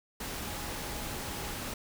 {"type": "tone in noise", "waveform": "sine", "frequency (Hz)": 830.6, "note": "G#5", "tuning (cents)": 0, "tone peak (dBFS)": -48, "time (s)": [0.47, 1.54], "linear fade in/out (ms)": 5, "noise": "pink", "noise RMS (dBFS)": -38, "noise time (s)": [0.2, 1.74], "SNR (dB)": -13, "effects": []}